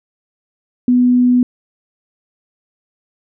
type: tone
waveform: sine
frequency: 247.6 Hz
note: B3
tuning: 5 cents sharp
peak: -8 dBFS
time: 0.88-1.43 s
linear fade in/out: 2 ms
effects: none